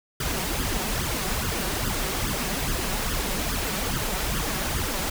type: noise with flanger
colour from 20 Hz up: pink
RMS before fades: -27 dBFS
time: 0.2-5.1 s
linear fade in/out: 5 ms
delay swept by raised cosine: 0.61 to 5.41 ms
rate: 2.4 Hz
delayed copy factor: +0.7
effects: none